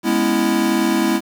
square chord, C# minor seventh, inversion second, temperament equal, 207.7 / 246.9 / 277.2 / 329.6 Hz, G#3 / B3 / C#4 / E4, 0 / 0 / 0 / 0 cents, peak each -22 / -22 / -25 / -19 dBFS, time 0.03-1.21 s, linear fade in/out 50 ms, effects 7-bit

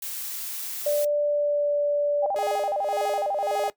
blue noise, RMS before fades -33 dBFS, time 0.02-1.05 s, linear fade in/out 5 ms
sine tone with pitch glide, 587.3 to 582.2 Hz, D5 to D5, 0 to -15 cents, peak -20 dBFS, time 0.86-2.26 s, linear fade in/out 5 ms, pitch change -15 cents, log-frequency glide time 1.2-1.73 s
sine tone with vibrato, 689 Hz, F5, 24 cents flat, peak -23 dBFS, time 2.22-3.7 s, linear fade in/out 20 ms, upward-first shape square, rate 12 Hz, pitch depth 250 cents each way
sawtooth tone with tremolo, 418.2 Hz, G#4, 12 cents sharp, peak -25 dBFS, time 2.36-3.7 s, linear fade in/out 0 ms, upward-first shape sine, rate 1.8 Hz, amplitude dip 90%
effects noise-tail reverb RT60 0.1 s tail -18 dB re dry

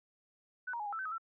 sine tone with pitch steps, 1495 / 941 / 839 / 814 / 1322 / 1536 / 1269 / 1342 Hz, F#6 / A#5 / G#5 / G#5 / E6 / G6 / D#6 / E6, +17 / +16 / +17 / -35 / +5 / -36 / +34 / +31 cents, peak -36 dBFS, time 0.67-1.182 s, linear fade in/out 10 ms, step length 64 ms, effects none

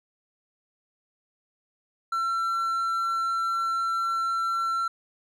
triangle tone with hard clipping, 1351 Hz, E6, 42 cents sharp, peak -25 dBFS, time 2.12-4.88 s, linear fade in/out 5 ms, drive 6 dB, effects none

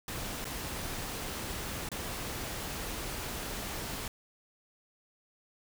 pink noise with dropouts, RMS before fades -38 dBFS, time 0.08-4.08 s, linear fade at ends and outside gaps 2 ms, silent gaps 0.444-0.452 / 1.889-1.916 s, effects none

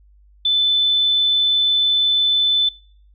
sine tone, 3514 Hz, A7, 3 cents flat, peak -14 dBFS, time 0.45-2.69 s, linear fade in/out 5 ms, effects noise-tail reverb RT60 0.6 s tail -24 dB re dry + added 50 Hz sine -48 dBFS peak until 3.14 s

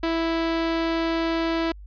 sawtooth tone, 329.6 Hz, E4, in tune, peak -18 dBFS, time 0.03-1.72 s, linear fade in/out 5 ms, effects added 50 Hz sine -39 dBFS peak until 1.86 s + resampled to 11025 Hz

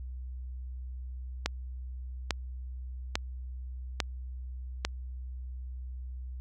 click train, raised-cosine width 0.2 ms, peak -10 dBFS, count 5, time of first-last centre 1.46-4.85 s, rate 1.18 Hz, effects added 63 Hz sine -37 dBFS peak until 6.4 s

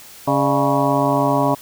harmonic tone with a mistuned harmonic, 138.59 Hz, C#3, in tune, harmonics 1 / 2 / 3 / 4 / 5 / 6 / 7 / 8, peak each -23 / -20 / -26 / -21 / -23 / -26 / -21 / -25 dBFS, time 0.27-1.55 s, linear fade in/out 10 ms, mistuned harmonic 4, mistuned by +120 cents, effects white hiss -41 dBFS RMS until 1.61 s

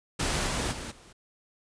pink noise with level steps, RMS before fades -28 / -30 / -38 / -53 dBFS, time 0.19-1.13 s, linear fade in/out 10 ms, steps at 0.46 / 0.71 / 0.9 s, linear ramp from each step 20 ms, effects resampled to 22050 Hz

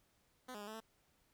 10% pulse tone with pitch steps, 253.8 / 208 / 204.8 / 217.6 / 222.8 Hz, B3 / G#3 / G#3 / A3 / A3, +47 / +3 / -24 / -19 / +22 cents, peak -38 dBFS, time 0.48-0.805 s, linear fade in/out 10 ms, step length 65 ms, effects pink hiss -75 dBFS RMS until 1.33 s

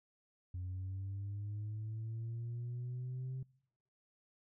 sine linear sweep, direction up, 89.8 to 131.5 Hz, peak -37 dBFS, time 0.54-3.43 s, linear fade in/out 5 ms, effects noise-tail reverb RT60 0.8 s tail -26 dB re dry + tanh soft clip ceiling -37 dBFS

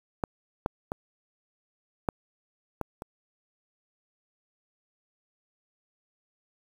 clicks, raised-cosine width 1 ms, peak -13 / -12 / -17 / -11 / -16 / -23 dBFS, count 6, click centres 0.238 / 0.661 / 0.919 / 2.088 / 2.813 / 3.021 s, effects 7-bit

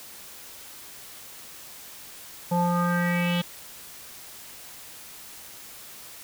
square tone with low-pass filter sweep, 174.61 Hz, F3, in tune, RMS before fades -24 dBFS, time 2.51-3.42 s, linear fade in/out 10 ms, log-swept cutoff 760 to 3400 Hz, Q 5, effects white hiss -44 dBFS RMS until 6.23 s

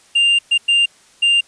triangle tone bursts at uneven times, 2794 Hz, F7, in tune, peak -9 dBFS, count 4, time 0.15-0.39 / 0.51-0.58 / 0.68-0.86 / 1.22-1.41 s, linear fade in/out 10 ms, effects white hiss -50 dBFS RMS until 1.47 s + resampled to 22050 Hz

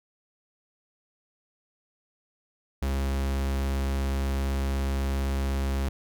45% pulse tone, 67.9 Hz, C#2, 35 cents flat, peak -25 dBFS, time 2.82-5.89 s, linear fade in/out 5 ms, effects none

